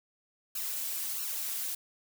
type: noise with flanger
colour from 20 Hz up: blue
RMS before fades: -35 dBFS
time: 0.55-1.75 s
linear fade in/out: 5 ms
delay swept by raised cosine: 0.72 to 4.52 ms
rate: 1.5 Hz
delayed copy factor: +0.85
effects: none